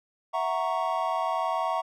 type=chord; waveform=triangle; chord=F# dominant seventh; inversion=third; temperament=equal; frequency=659.3 / 740 / 932.3 / 1108.7 Hz; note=E5 / F#5 / A#5 / C#6; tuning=0 / 0 / 0 / 0 cents; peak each=-29 dBFS; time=0.33-1.82 s; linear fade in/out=20 ms; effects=none